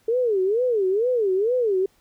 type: tone with vibrato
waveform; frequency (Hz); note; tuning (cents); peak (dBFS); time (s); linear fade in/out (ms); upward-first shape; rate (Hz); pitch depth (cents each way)
sine; 434; A4; -24; -18; 0.08-1.86; 5; sine; 2.2; 270
effects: pink hiss -62 dBFS RMS until 2 s